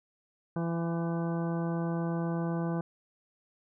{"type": "harmonic tone with a mistuned harmonic", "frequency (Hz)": 168, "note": "E3", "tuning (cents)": 33, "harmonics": [1, 2, 3, 4, 5, 6, 7, 9], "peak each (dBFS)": [-30, -36, -40, -42, -44, -46, -47, -49], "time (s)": [0.56, 2.81], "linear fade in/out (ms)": 2, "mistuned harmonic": 5, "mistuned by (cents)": -15, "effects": []}